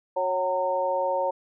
harmonic tone with a mistuned harmonic, 183.1 Hz, F#3, 18 cents flat, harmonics 2 / 3 / 4 / 5, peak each -37 / -25 / -33 / -27 dBFS, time 0.16-1.31 s, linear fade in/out 10 ms, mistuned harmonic 4, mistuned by +45 cents, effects none

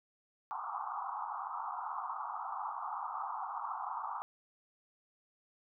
pink band-pass noise, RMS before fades -40 dBFS, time 0.51-4.22 s, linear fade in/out 0 ms, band 760 to 1300 Hz, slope 96 dB/octave, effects none

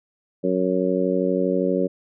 harmonic tone, 92.5 Hz, F#2, in tune, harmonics 2 / 3 / 4 / 5 / 6, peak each -25 / -25 / -25 / -25 / -25 dBFS, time 0.43-1.88 s, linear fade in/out 20 ms, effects none

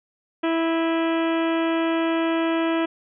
harmonic tone with a mistuned harmonic, 328.5 Hz, E4, 6 cents flat, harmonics 1 / 2 / 3 / 4 / 5 / 6 / 7 / 8 / 9 / 10, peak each -21 / -27 / -31 / -33 / -35 / -37 / -38 / -39 / -40 / -41 dBFS, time 0.43-2.86 s, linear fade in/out 10 ms, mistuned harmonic 7, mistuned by +65 cents, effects none

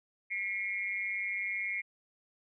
sine tone with amplitude modulation, 2162 Hz, C#7, 44 cents flat, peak -28 dBFS, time 0.3-1.82 s, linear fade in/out 20 ms, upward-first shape sine, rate 198 Hz, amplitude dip 90%, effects none

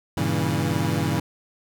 25% pulse chord, G diminished seventh, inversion none, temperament equal with one note detuned, 98 / 116.54 / 138.59 / 162.17 Hz, G2 / Bb2 / Db3 / Fb3, 0 / 0 / 0 / -28 cents, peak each -24 / -25 / -23 / -22 dBFS, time 0.17-1.2 s, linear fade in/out 5 ms, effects none

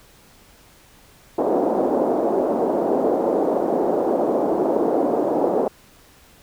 pink band-pass noise, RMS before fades -20 dBFS, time 1.38-5.68 s, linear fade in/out 5 ms, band 290 to 710 Hz, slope 24 dB/octave, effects pink hiss -51 dBFS RMS until 6.42 s

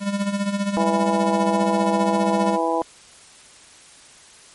square tone with tremolo, 200.4 Hz, G3, 38 cents sharp, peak -19 dBFS, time 0-2.58 s, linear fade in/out 50 ms, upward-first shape sine, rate 15 Hz, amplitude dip 65%
harmonic tone, 164.81 Hz, E3, in tune, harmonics 2 / 3 / 4 / 5 / 6, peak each -25 / -25 / -25 / -25 / -25 dBFS, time 0.77-2.82 s, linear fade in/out 0 ms
effects white hiss -47 dBFS RMS until 4.54 s + MP3 48 kbps

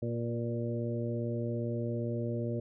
harmonic tone with a mistuned harmonic, 117.5 Hz, A#2, 14 cents sharp, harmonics 1 / 2 / 3 / 4 / 5, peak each -34 / -37 / -39 / -40 / -41 dBFS, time 0.02-2.6 s, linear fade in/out 5 ms, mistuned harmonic 4, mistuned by +18 cents, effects none

